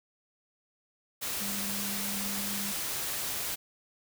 sine tone in noise, 200.9 Hz, G3, 43 cents sharp, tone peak -38 dBFS, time 1.4-2.73 s, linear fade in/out 20 ms, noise white, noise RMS -34 dBFS, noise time 1.21-3.56 s, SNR -7 dB, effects none

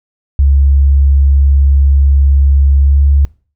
sine tone with pitch glide, 69.3 to 70.35 Hz, C#2 to C#2, 0 to +26 cents, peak -5 dBFS, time 0.39-3.25 s, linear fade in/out 0 ms, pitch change +26 cents, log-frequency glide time 2.8-3.01 s, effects noise-tail reverb RT60 0.4 s tail -23 dB re dry

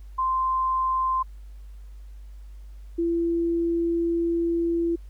sine tone pair in turn, 1042 / 337.6 Hz, C6 / E4, -7 / +41 cents, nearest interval octave + minor sixth, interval 1952 cents, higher first, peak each -21 dBFS, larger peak neither, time 0.18-1.23 / 2.98-4.96 s, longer second, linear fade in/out 10 ms, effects added 50 Hz sine -39 dBFS peak until 5.09 s + pink hiss -64 dBFS RMS until 5.09 s

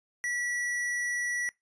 square tone, 1944 Hz, B6, 28 cents flat, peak -30 dBFS, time 0.24-1.49 s, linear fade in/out 0 ms, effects noise-tail reverb RT60 0.2 s tail -23 dB re dry + resampled to 22050 Hz

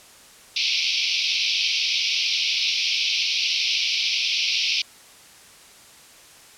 pink band-pass noise, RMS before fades -23 dBFS, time 0.56-4.82 s, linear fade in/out 5 ms, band 2300 to 5700 Hz, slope 96 dB/octave, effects white hiss -48 dBFS RMS until 6.57 s + low-pass 10000 Hz 12 dB/octave

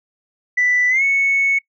sine tone with pitch glide, 1980 to 2210 Hz, B6 to C#7, +4 to -6 cents, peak -12 dBFS, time 0.57-1.59 s, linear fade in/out 10 ms, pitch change +190 cents, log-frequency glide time 0.89-1.03 s, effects noise-tail reverb RT60 0.1 s tail -25 dB re dry + tanh soft clip ceiling -9 dBFS

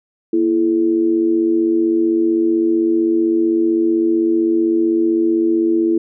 sine tone with amplitude modulation, 333.9 Hz, E4, 22 cents sharp, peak -9 dBFS, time 0.33-5.98 s, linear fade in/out 5 ms, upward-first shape sine, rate 95.7 Hz, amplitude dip 70%, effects none

